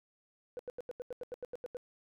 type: tone bursts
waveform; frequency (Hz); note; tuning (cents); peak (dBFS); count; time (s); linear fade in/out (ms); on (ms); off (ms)
sine; 493.9; B4; 0; -36; 12; 0.57-1.769; 0; 22; 85
effects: tanh soft clip ceiling -35 dBFS